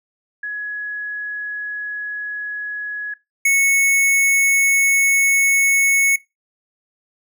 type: tone pair in turn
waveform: sine / square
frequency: 1681 / 2205 Hz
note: G#6 / C#7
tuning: +20 / -10 cents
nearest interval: perfect fourth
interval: 470 cents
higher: second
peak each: -23 / -13 dBFS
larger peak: second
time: 0.43-3.14 / 3.45-6.16 s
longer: neither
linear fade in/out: 5 ms
effects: noise-tail reverb RT60 0.2 s tail -20 dB re dry